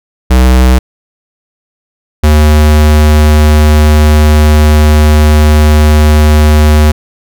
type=tone pair in turn; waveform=square; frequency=63.5 / 75.86 Hz; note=B1 / D#2; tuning=+49 / -43 cents; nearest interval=minor third; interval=308 cents; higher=second; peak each=-3 dBFS; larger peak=neither; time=0.3-0.79 / 2.23-6.92 s; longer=second; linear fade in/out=10 ms; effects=none